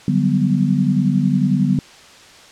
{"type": "chord", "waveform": "sine", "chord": "G major seventh", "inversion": "second", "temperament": "equal", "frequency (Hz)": [146.83, 185, 196, 246.9], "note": ["D3", "F#3", "G3", "B3"], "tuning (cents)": [0, 0, 0, 0], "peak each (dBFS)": -19, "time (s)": [0.08, 1.79], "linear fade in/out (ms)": 2, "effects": ["white hiss -43 dBFS RMS until 2.51 s", "low-pass 6000 Hz 12 dB/octave"]}